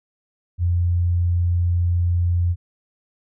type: tone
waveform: sine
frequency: 87.31 Hz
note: F2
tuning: in tune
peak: -16 dBFS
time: 0.58-2.56 s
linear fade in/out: 50 ms
effects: none